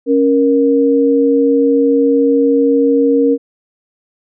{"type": "tone pair together", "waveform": "sine", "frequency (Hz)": [276.5, 469.2], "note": ["C#4", "A#4"], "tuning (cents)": [-4, 11], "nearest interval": "major sixth", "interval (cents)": 915, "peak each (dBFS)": -11, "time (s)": [0.06, 3.38], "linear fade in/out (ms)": 50, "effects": []}